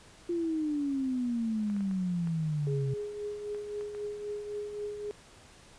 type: exponential sweep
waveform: sine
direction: down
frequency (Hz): 349.2 to 130.8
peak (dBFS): -28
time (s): 0.29-2.94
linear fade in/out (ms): 5
type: clicks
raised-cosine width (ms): 0.5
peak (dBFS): -34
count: 8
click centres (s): 1.7 / 1.765 / 1.807 / 1.912 / 2.273 / 3.547 / 3.81 / 3.949
type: tone with tremolo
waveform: sine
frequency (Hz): 415.3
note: G#4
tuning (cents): 0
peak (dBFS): -32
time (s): 2.67-5.11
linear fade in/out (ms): 0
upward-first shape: triangle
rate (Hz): 3.8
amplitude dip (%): 55
effects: pink hiss -55 dBFS RMS until 5.78 s + resampled to 22050 Hz